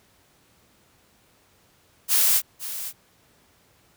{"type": "noise with echo", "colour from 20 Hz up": "blue", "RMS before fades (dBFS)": -19, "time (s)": [2.08, 2.42], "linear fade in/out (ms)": 50, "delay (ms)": 510, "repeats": 1, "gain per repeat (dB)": -13, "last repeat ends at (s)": 2.93, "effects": ["pink hiss -60 dBFS RMS until 3.96 s", "high-pass 60 Hz 12 dB/octave"]}